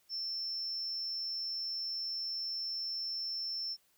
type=tone; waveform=sine; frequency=5360 Hz; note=E8; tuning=28 cents sharp; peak=-34 dBFS; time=0.09-3.77 s; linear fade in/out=50 ms; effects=tanh soft clip ceiling -31 dBFS + white hiss -71 dBFS RMS until 3.97 s